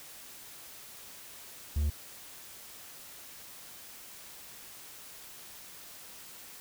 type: tone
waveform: triangle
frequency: 74.1 Hz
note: D2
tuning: 16 cents sharp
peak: -24 dBFS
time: 1.76-1.9 s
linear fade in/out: 5 ms
effects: white hiss -49 dBFS RMS until 6.6 s